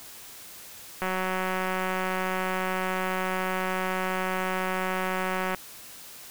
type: click train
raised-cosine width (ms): 0.5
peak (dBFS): -14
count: 843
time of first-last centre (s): 1.02-5.547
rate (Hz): 186
effects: white hiss -45 dBFS RMS until 6.3 s